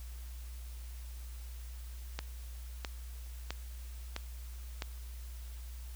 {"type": "click train", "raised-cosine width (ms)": 0.2, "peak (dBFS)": -19, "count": 5, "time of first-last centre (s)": [2.19, 4.822], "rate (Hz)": 1.52, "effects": ["added 60 Hz sine -42 dBFS peak until 5.95 s", "white hiss -57 dBFS RMS until 5.95 s"]}